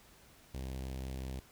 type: tone with notch filter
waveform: sawtooth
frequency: 65.41 Hz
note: C2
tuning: in tune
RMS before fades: -41 dBFS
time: 0.54-1.4 s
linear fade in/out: 5 ms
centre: 1300 Hz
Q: 0.97
effects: pink hiss -61 dBFS RMS until 1.51 s